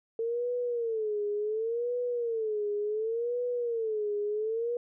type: tone with vibrato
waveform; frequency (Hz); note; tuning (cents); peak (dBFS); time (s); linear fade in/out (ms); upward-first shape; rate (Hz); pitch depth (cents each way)
sine; 450; A4; +39; -28; 0.19-4.77; 2; sine; 0.69; 150
effects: none